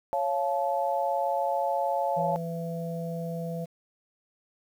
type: chord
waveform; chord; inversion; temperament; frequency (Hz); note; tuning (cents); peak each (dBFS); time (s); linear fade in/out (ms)
sine; Db augmented; none; just; 554.4 / 693 / 866.2; Db5 / F5 / A5; 0 / -14 / -27; -29; 0.13-2.36; 0
type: harmonic tone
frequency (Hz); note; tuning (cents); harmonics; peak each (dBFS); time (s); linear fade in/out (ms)
167.3; E3; +26; 1 / 3 / 4; -32 / -37 / -38; 2.16-3.66; 20
effects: 9-bit